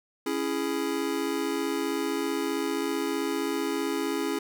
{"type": "chord", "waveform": "square", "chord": "C# minor", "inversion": "none", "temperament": "just", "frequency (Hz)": [277.2, 332.6, 415.8], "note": ["C#4", "E4", "G#4"], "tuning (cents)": [0, 16, 2], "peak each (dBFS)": -32, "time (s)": [0.26, 4.39], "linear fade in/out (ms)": 5, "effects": []}